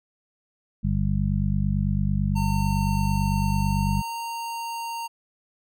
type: harmonic tone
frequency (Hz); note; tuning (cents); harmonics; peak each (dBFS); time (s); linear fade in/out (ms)
49; G1; 0; 1 / 2 / 3 / 4; -26 / -27 / -26 / -26; 0.83-4.02; 20
type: tone with pitch glide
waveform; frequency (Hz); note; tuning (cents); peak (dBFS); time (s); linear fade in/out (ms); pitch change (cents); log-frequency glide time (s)
square; 909 to 924.9; A#5 to A#5; -44 to -14; -30; 2.35-5.08; 20; +30; 3.66-4.16
effects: none